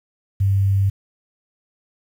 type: tone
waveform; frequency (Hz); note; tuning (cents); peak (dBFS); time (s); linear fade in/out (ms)
sine; 98; G2; 0; -14; 0.4-0.9; 10
effects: 8-bit